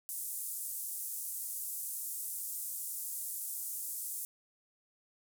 pink band-pass noise, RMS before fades -40 dBFS, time 0.09-4.25 s, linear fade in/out 0 ms, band 8700 to 16000 Hz, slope 24 dB/octave, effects none

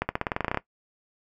accelerating click train, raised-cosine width 0.5 ms, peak -10 dBFS, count 13, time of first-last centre 0.02-0.573 s, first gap 70 ms, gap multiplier 0.92, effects noise-tail reverb RT60 0.1 s tail -17 dB re dry

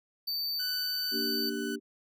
square tone, 4577 Hz, D8, 45 cents flat, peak -31 dBFS, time 0.27-1.5 s, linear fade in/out 10 ms
sawtooth tone with tremolo, 1496 Hz, F#6, 19 cents sharp, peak -34 dBFS, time 0.59-1.76 s, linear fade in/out 10 ms, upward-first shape sine, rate 2 Hz, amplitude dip 30%
sine chord, G minor, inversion first, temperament equal, 233.1 / 293.7 / 392 Hz, Bb3 / D4 / G4, 0 / 0 / 0 cents, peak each -36 dBFS, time 1.11-1.8 s, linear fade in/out 50 ms
effects none

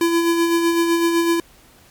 square tone with tremolo, 337 Hz, E4, 38 cents sharp, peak -14 dBFS, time 0.01-1.4 s, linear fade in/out 2 ms, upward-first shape sine, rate 7.9 Hz, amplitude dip 40%, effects pink hiss -50 dBFS RMS until 1.9 s + MP3 96 kbps

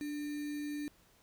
sine tone with sample-and-hold, 293.9 Hz, D4, 1 cent sharp, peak -36 dBFS, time 0.01-0.88 s, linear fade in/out 0 ms, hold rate 2100 Hz, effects pink hiss -66 dBFS RMS until 1.22 s

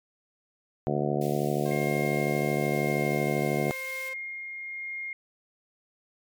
harmonic tone, 72.9 Hz, D2, 12 cents flat, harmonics 2 / 3 / 4 / 5 / 6 / 7 / 8 / 9 / 10, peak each -30 / -32 / -36 / -31 / -34 / -35 / -37 / -34 / -35 dBFS, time 0.87-3.71 s, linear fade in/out 0 ms
white high-pass noise, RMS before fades -46 dBFS, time 1.21-4.09 s, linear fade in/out 2 ms, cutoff 1900 Hz, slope 96 dB/octave
sawtooth tone with pitch glide, 533 to 523.5 Hz, C5 to C5, +32 to +1 cents, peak -36 dBFS, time 1.65-4.14 s, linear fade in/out 10 ms, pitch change -31 cents, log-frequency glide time 2.41-3.26 s
sine tone with tremolo, 2131 Hz, C7, 31 cents sharp, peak -32 dBFS, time 1.71-5.13 s, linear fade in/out 2 ms, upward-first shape sine, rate 0.98 Hz, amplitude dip 30%
effects MP3 96 kbps

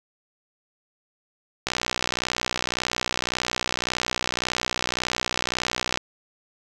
click train, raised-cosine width 0.2 ms, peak -6 dBFS, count 267, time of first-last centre 1.67-5.974 s, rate 61.8 Hz, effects none

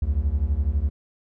triangle beating tone pair, 65.41 / 77.41 Hz, C2 / D#2, 0 / -8 cents, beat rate 12 Hz, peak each -21 dBFS, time 0.02-0.9 s, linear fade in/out 5 ms, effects none

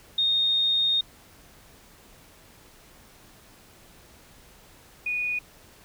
sine tone pair in turn, 3693 / 2465 Hz, A#7 / D#7, -17 / -17 cents, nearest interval perfect fifth, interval 700 cents, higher first, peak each -20 / -25 dBFS, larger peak first, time 0.18-1.01 / 5.06-5.39 s, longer first, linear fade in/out 5 ms, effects pink hiss -53 dBFS RMS until 5.84 s

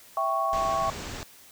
sine chord, C# diminished, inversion first, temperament equal, 659.3 / 784 / 1108.7 Hz, E5 / G5 / C#6, 0 / 0 / 0 cents, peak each -29 / -30 / -26 dBFS, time 0.17-0.9 s, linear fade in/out 2 ms
pink low-pass noise, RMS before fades -37 dBFS, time 0.53-1.23 s, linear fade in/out 0 ms, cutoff 8200 Hz, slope 96 dB/octave
effects white hiss -52 dBFS RMS until 1.51 s

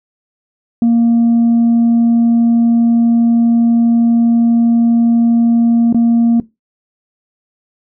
sine tone with dropouts, 233.1 Hz, A#3, in tune, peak -5 dBFS, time 0.82-6.4 s, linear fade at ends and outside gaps 2 ms, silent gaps 5.927-5.945 s, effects noise-tail reverb RT60 0.2 s tail -20 dB re dry + tanh soft clip ceiling -6 dBFS

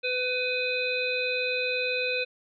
harmonic tone with a mistuned harmonic, 502 Hz, B4, 28 cents sharp, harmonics 1 / 3 / 5 / 7 / 8, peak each -30 / -38 / -28 / -40 / -35 dBFS, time 0.03-2.25 s, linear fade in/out 20 ms, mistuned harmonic 7, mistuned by +36 cents, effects none

